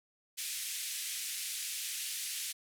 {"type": "band-pass noise", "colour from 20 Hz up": "white", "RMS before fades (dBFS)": -39, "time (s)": [0.37, 2.53], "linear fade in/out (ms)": 20, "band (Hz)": [2100, 12000], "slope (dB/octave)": 24, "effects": []}